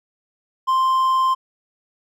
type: tone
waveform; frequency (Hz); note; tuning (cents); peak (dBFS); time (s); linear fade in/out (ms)
triangle; 1046.5; C6; 0; -13; 0.67-1.35; 20
effects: none